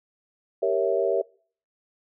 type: chord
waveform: sine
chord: G diminished seventh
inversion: none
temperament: equal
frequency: 392 / 466.2 / 554.4 / 659.3 Hz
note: G4 / Bb4 / Db5 / Fb5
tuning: 0 / 0 / 0 / 0 cents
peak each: -26 dBFS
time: 0.62-1.22 s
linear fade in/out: 10 ms
effects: noise-tail reverb RT60 0.5 s tail -25 dB re dry